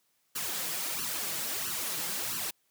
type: noise with flanger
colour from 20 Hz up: white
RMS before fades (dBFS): -34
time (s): 0.35-2.51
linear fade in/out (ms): 10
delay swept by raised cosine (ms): 0.67 to 6.27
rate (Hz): 1.5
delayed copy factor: +0.95
effects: white hiss -73 dBFS RMS until 2.7 s + high-pass 100 Hz 12 dB/octave